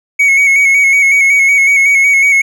triangle tone with vibrato, 2217 Hz, C#7, in tune, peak -4 dBFS, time 0.19-2.42 s, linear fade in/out 10 ms, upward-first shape square, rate 5.4 Hz, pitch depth 30 cents each way, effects none

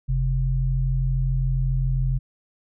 sine tone pair together, 43.75 / 131.1 Hz, F1 / C3, +4 / +4 cents, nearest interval octave + perfect fifth, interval 1900 cents, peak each -22 dBFS, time 0.08-2.19 s, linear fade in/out 20 ms, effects none

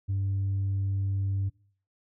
sine tone with tanh clipping, 97.8 Hz, G2, 4 cents flat, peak -26 dBFS, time 0.08-1.5 s, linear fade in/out 20 ms, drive 1 dB, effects noise-tail reverb RT60 0.5 s tail -22 dB re dry

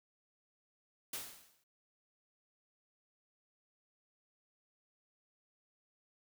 white noise with exponential decay, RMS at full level -39 dBFS, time 1.13-1.64 s, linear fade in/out 5 ms, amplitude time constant 110 ms, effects none

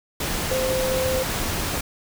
sine tone in noise, 519 Hz, C5, 14 cents flat, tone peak -22 dBFS, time 0.51-1.23 s, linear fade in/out 5 ms, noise pink, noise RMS -26 dBFS, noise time 0.2-1.81 s, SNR +1 dB, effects none

